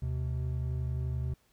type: tone pair together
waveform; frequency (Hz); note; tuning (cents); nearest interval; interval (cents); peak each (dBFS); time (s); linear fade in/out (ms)
triangle; 75.51 / 127; D2 / B2; +49 / +49; major sixth; 900; -31 / -31; 0.02-1.34; 5
effects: pink hiss -69 dBFS RMS until 1.52 s